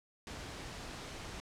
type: noise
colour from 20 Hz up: pink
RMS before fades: -45 dBFS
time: 0.27-1.4 s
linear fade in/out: 0 ms
effects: low-pass 7000 Hz 12 dB/octave